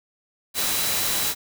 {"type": "tone in noise", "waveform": "sine", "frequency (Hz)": 3951, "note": "B7", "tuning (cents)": 0, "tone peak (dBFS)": -32, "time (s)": [0.54, 1.35], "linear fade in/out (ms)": 50, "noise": "white", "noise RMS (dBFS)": -24, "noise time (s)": [0.54, 1.35], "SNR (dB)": -11, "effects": []}